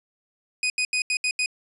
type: tone bursts at uneven times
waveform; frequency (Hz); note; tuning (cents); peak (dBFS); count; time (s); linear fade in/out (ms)
sawtooth; 2491; D#7; +1; -18; 6; 0.63-0.7 / 0.78-0.85 / 0.93-1.02 / 1.1-1.17 / 1.24-1.31 / 1.39-1.46; 2
effects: resampled to 24000 Hz